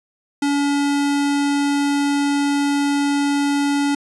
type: tone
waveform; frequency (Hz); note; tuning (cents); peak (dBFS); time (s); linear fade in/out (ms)
square; 284.6; C#4; +46; -17; 0.42-3.95; 5
effects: resampled to 24000 Hz